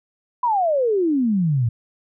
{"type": "exponential sweep", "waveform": "sine", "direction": "down", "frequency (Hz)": [1013, 110], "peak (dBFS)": -16, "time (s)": [0.43, 1.69], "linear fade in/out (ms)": 5, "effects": []}